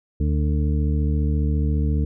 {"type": "harmonic tone", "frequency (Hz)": 74.6, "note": "D2", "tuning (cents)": 28, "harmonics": [1, 2, 3, 4, 6], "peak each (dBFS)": [-19, -25, -29, -31, -35], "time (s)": [0.2, 2.05], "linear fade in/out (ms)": 5, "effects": []}